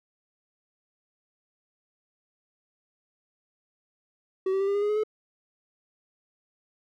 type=tone with pitch steps; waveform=triangle; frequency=379.4 / 386.3 / 393.2 / 400.3 / 407.6 / 414.9 / 422.4 / 430.1 Hz; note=F#4 / G4 / G4 / G4 / G#4 / G#4 / G#4 / A4; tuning=+43 / -25 / +5 / +36 / -32 / -2 / +29 / -39 cents; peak=-21 dBFS; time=4.46-5.036 s; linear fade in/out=5 ms; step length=72 ms; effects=none